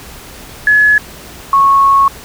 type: tone pair in turn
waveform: sine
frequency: 1700 / 1100.7 Hz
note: G#6 / C#6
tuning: +40 / -13 cents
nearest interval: minor sixth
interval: 753 cents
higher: first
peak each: -5 dBFS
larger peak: neither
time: 0.67-0.98 / 1.53-2.08 s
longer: second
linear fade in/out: 2 ms
effects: added 60 Hz sine -40 dBFS peak until 2.24 s + pink hiss -33 dBFS RMS until 2.24 s